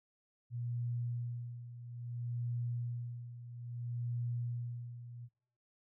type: tone with tremolo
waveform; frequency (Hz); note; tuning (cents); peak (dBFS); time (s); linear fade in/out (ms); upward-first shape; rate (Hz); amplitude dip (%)
sine; 120; B2; -49; -34; 0.5-5.29; 50; sine; 0.6; 75
effects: noise-tail reverb RT60 0.6 s tail -25 dB re dry